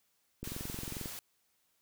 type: click train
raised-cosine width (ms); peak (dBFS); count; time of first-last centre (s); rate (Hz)
3; -28; 15; 0.43-1.058; 22.3
type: noise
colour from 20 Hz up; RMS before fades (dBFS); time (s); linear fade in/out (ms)
white; -44; 0.44-1.19; 0
effects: white hiss -75 dBFS RMS until 1.81 s